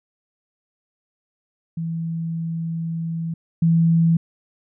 sine tone pair in turn, 164.81 / 165.59 Hz, E3 / E3, 0 / +8 cents, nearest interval unison, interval 8 cents, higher second, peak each -23 / -13 dBFS, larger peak second, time 1.77-3.34 / 3.62-4.17 s, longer first, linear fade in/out 5 ms, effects none

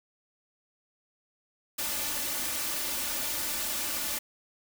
white noise with comb filter, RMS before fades -32 dBFS, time 1.78-4.19 s, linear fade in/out 10 ms, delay 3.4 ms, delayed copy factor +0.6, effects none

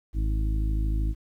harmonic tone, 53 Hz, G#1, 36 cents sharp, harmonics 1 / 2 / 3 / 4 / 5 / 6, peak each -23 / -34 / -40 / -44 / -42 / -39 dBFS, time 0.13-1.15 s, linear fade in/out 50 ms, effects 10-bit

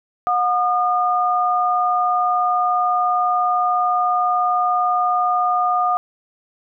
sine tone pair together, 723.6 / 1217 Hz, F#5 / D#6, -39 / -39 cents, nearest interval major sixth, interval 900 cents, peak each -18 dBFS, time 0.27-5.97 s, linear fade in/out 0 ms, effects none

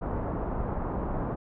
pink low-pass noise, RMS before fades -31 dBFS, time 0.01-1.36 s, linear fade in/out 20 ms, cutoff 1100 Hz, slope 24 dB/octave, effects none

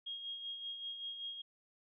sine tone with tremolo, 3262 Hz, G#7, 32 cents flat, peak -39 dBFS, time 0.06-1.42 s, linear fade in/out 10 ms, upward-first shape sine, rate 5.2 Hz, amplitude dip 50%, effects none

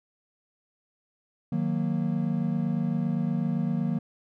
triangle chord, D# minor, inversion none, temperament equal with one note detuned, 155.56 / 183.4 / 233.1 Hz, D#3 / F#3 / A#3, 0 / -15 / 0 cents, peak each -27 dBFS, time 1.52-3.99 s, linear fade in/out 5 ms, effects none

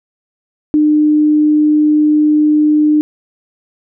sine tone, 302.1 Hz, D4, 49 cents sharp, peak -7 dBFS, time 0.74-3.01 s, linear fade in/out 0 ms, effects none

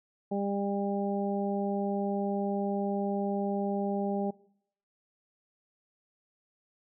harmonic tone, 200 Hz, G3, 35 cents sharp, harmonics 1 / 2 / 3 / 4, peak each -31 / -34 / -36 / -37 dBFS, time 0.31-4.31 s, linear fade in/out 10 ms, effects noise-tail reverb RT60 0.7 s tail -22 dB re dry

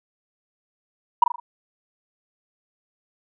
sine tone with echo, 959 Hz, A#5, 49 cents sharp, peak -8 dBFS, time 1.22-1.24 s, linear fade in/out 5 ms, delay 40 ms, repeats 4, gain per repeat -7 dB, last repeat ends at 1.4 s, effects tanh soft clip ceiling -4 dBFS

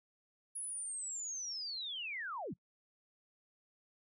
sine linear sweep, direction down, 10548 to 103.83 Hz, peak -39 dBFS, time 0.55-2.54 s, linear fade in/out 10 ms, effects noise-tail reverb RT60 0.1 s tail -25 dB re dry

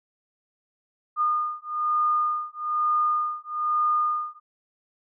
sine beating tone pair, 1219 / 1220.1 Hz, D#6 / D#6, -36 / -34 cents, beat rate 1.1 Hz, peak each -25 dBFS, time 1.16-4.4 s, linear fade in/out 50 ms, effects none

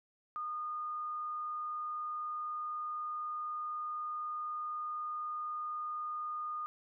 sine tone, 1224 Hz, D#6, 29 cents flat, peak -36 dBFS, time 0.36-6.66 s, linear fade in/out 0 ms, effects none

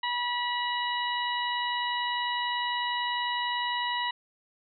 harmonic tone, 971 Hz, B5, 30 cents flat, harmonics 1 / 2 / 3 / 4, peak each -30 / -33 / -35 / -36 dBFS, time 0.03-4.11 s, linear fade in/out 5 ms, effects none

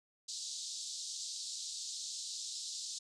pink band-pass noise, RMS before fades -43 dBFS, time 0.28-2.99 s, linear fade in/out 10 ms, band 3800 to 8100 Hz, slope 48 dB/octave, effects none

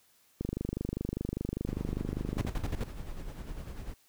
click train, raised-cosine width 3 ms, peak -20 dBFS, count 52, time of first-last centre 0.41-2.45 s, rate 25 Hz
brown noise with tremolo, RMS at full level -38 dBFS, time 1.67-3.94 s, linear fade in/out 5 ms, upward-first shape sine, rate 10 Hz, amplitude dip 55%
brown noise bursts, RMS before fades -31 dBFS, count 6, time 2.38-2.837 s, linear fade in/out 2 ms, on 32 ms, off 53 ms
effects white hiss -66 dBFS RMS until 4.08 s

